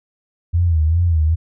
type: tone with vibrato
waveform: sine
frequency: 82.41 Hz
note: E2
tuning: in tune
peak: -12 dBFS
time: 0.53-1.36 s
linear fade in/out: 20 ms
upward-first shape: sine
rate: 2.5 Hz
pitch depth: 110 cents each way
effects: none